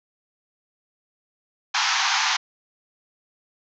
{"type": "band-pass noise", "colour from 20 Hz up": "pink", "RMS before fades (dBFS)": -22, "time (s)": [1.74, 2.37], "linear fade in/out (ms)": 10, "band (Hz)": [770, 6600], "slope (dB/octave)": 96, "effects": []}